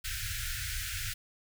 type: band-stop noise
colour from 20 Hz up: pink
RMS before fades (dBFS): -36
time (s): 0.04-1.14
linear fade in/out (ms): 10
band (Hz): 120 to 1400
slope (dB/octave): 96
effects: none